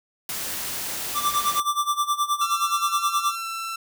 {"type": "noise", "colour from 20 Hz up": "white", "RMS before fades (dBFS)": -30, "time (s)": [0.29, 1.6], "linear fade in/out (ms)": 2}
{"type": "tone with tremolo", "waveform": "square", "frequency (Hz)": 1174.7, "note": "D6", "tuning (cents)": 0, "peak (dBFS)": -19, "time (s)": [1.14, 3.36], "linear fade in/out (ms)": 50, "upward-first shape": "sine", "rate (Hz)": 9.5, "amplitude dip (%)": 85}
{"type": "tone with pitch glide", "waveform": "sawtooth", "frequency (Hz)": [1352, 1338.8], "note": ["E6", "E6"], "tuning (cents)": [43, 26], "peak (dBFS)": -25, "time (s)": [2.41, 3.76], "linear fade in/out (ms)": 5, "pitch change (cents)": -17, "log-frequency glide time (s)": [3.38, 3.46]}
{"effects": []}